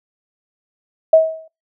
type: tone with exponential decay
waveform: sine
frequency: 641 Hz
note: E5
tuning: 49 cents flat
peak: -3 dBFS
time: 1.13-1.48 s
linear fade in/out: 5 ms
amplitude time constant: 75 ms
effects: noise-tail reverb RT60 0.2 s tail -21 dB re dry